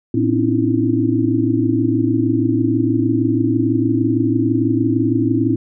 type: tone cluster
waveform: sine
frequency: 113.5 / 257.8 / 277.7 / 309.2 / 335.5 Hz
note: A#2 / C4 / C#4 / D#4 / E4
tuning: -46 / -26 / +3 / -11 / +31 cents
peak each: -20 dBFS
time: 0.14-5.56 s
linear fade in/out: 5 ms
effects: none